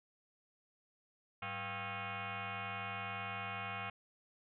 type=tone with frequency modulation; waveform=sine; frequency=698.5 Hz; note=F5; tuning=in tune; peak=-39 dBFS; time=1.42-3.9 s; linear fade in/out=5 ms; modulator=297 Hz; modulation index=7.1; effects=none